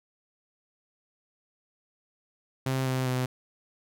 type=tone with pitch steps; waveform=sawtooth; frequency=131.9 / 129.8 / 127.4 Hz; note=C3 / C3 / C3; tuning=+14 / -13 / -46 cents; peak=-22 dBFS; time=2.66-3.26 s; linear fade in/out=5 ms; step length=200 ms; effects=none